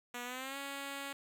5% pulse tone with pitch glide, 243.5 to 278.1 Hz, B3 to C#4, -24 to +6 cents, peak -29 dBFS, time 0.14-1.13 s, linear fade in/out 5 ms, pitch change +230 cents, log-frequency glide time 0.24-0.57 s, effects none

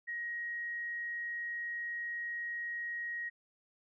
sine tone, 1888 Hz, A#6, 22 cents sharp, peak -36 dBFS, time 0.07-3.3 s, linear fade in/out 20 ms, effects none

